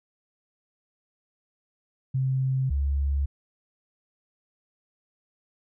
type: tone pair in turn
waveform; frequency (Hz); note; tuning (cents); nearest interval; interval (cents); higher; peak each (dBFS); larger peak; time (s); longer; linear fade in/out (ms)
sine; 131.9 / 69.87; C3 / C#2; +14 / +14; major seventh; 1100; first; -22; neither; 2.14-2.7 / 2.7-3.26; neither; 10
effects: none